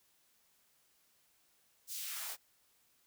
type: noise with high-pass filter sweep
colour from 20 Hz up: white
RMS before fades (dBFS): -42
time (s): 1.87-2.37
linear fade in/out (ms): 50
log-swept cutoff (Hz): 6000 to 430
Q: 1
effects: white hiss -72 dBFS RMS until 3.06 s